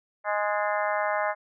harmonic tone with a mistuned harmonic, 207.8 Hz, G#3, 1 cent sharp, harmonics 3 / 4 / 5 / 6 / 7 / 8 / 9 / 10, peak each -28 / -30 / -32 / -34 / -35 / -36 / -37 / -38 dBFS, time 0.24-1.35 s, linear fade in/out 50 ms, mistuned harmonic 9, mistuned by -72 cents, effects none

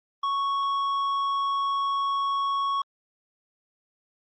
sine tone with tanh clipping, 1108.7 Hz, C#6, in tune, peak -25 dBFS, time 0.23-2.82 s, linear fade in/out 5 ms, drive 9 dB, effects low-pass 5000 Hz 12 dB/octave + Opus 32 kbps

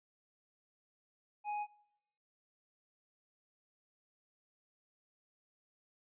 sine tone with hard clipping, 833 Hz, G#5, 5 cents sharp, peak -37 dBFS, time 1.44-1.67 s, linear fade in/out 50 ms, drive 5 dB, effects noise-tail reverb RT60 0.8 s tail -22 dB re dry + resampled to 8000 Hz

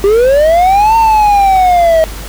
triangle linear two-way sweep, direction up then down, 387 to 912 to 632 Hz, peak -3 dBFS, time 0.04-2.04 s, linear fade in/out 0 ms, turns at 0.96 s, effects added 50 Hz sine -22 dBFS peak until 2.28 s + pink hiss -28 dBFS RMS until 2.28 s

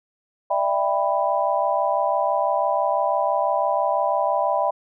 sine chord, E minor seventh, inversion third, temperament just, 593.3 / 659.3 / 791.1 / 988.9 Hz, D5 / E5 / G5 / B5, +18 / 0 / +16 / +2 cents, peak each -24 dBFS, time 0.5-4.71 s, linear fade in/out 10 ms, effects none

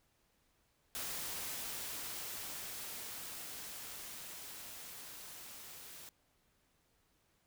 white noise with level ramp, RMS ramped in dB -41 to -52 dBFS, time 0.95-6.09 s, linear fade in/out 0 ms, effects pink hiss -75 dBFS RMS until 7.46 s

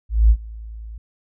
sine tone with ADSR envelope, 55 Hz, A1, in tune, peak -7 dBFS, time 0.09-0.98 s, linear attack 210 ms, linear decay 64 ms, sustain -24 dB, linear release 4 ms, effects none

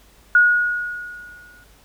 sine tone with exponential decay, 1449 Hz, F#6, 37 cents flat, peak -8 dBFS, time 0.35-1.64 s, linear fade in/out 2 ms, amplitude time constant 280 ms, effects added 50 Hz sine -53 dBFS peak until 1.84 s + pink hiss -53 dBFS RMS until 1.84 s

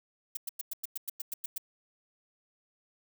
violet noise bursts, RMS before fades -35 dBFS, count 11, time 0.35-1.581 s, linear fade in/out 5 ms, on 21 ms, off 100 ms, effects none

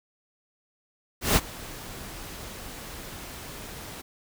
pink noise with ADSR envelope, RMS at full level -19 dBFS, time 1.21-4.02 s, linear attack 150 ms, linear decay 41 ms, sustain -21 dB, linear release 13 ms, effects none

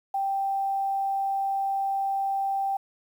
sine tone, 784 Hz, G5, in tune, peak -24 dBFS, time 0.14-2.77 s, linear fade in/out 5 ms, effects 9-bit

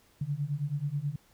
sine beating tone pair, 139.6 / 148.9 Hz, C#3 / D3, +13 / +24 cents, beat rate 9.3 Hz, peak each -33 / -32 dBFS, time 0.21-1.16 s, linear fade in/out 5 ms, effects pink hiss -64 dBFS RMS until 1.33 s

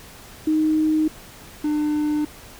sine / triangle tone pair in turn, 311.1 / 300.1 Hz, D#4 / D4, 0 / +38 cents, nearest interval minor second, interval 62 cents, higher first, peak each -16 / -17 dBFS, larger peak first, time 0.47-1.08 / 1.64-2.25 s, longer neither, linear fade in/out 5 ms, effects pink hiss -43 dBFS RMS until 2.59 s

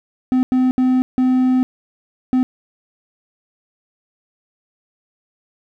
triangle tone bursts at uneven times, 255.8 Hz, C4, 39 cents flat, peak -10 dBFS, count 5, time 0.32-0.43 / 0.52-0.71 / 0.78-1.02 / 1.18-1.63 / 2.33-2.43 s, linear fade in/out 0 ms, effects none

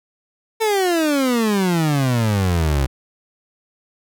30% pulse exponential sweep, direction down, 453.5 to 65.41 Hz, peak -13 dBFS, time 0.6-2.87 s, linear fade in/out 20 ms, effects none

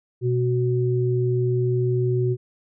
sine tone pair together, 123.58 / 370 Hz, B2 / F#4, +2 / 0 cents, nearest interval octave + perfect fifth, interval 1898 cents, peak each -20 / -23 dBFS, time 0.21-2.37 s, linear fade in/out 50 ms, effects none

